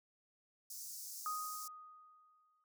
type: high-pass noise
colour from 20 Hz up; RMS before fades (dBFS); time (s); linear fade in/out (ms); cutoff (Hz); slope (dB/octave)
pink; -48; 0.7-1.68; 5; 5100; 48
type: tone with exponential decay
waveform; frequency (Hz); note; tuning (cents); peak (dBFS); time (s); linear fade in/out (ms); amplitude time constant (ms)
sine; 1244.5; D#6; 0; -36; 1.26-2.64; 1; 300
effects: none